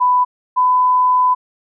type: tone pair in turn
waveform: sine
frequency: 995 / 1003.1 Hz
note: B5 / B5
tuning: +13 / +27 cents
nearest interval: unison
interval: 14 cents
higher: second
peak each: -10 dBFS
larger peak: neither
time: 0-0.25 / 0.56-1.35 s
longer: second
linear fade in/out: 20 ms
effects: none